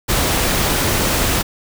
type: noise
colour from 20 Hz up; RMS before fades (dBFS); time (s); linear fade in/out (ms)
pink; -17; 0.08-1.43; 20
effects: none